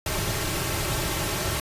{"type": "noise with comb filter", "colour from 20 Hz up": "pink", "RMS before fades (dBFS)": -27, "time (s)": [0.06, 1.6], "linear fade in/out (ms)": 2, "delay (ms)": 4.1, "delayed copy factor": -0.65, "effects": ["resampled to 32000 Hz"]}